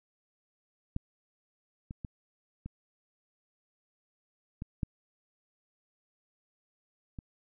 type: clicks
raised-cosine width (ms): 5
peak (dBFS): -20 / -28 / -25 / -27 / -25 / -18 / -28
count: 7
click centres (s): 0.964 / 1.909 / 2.048 / 2.66 / 4.621 / 4.832 / 7.188
effects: none